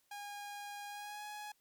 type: tone with pitch glide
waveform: sawtooth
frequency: 817 to 837.1 Hz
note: G#5 to G#5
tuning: -29 to +13 cents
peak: -40 dBFS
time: 0.11-1.52 s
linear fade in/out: 5 ms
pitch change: +42 cents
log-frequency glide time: 0.88-1.24 s
effects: white hiss -75 dBFS RMS until 1.6 s + MP3 96 kbps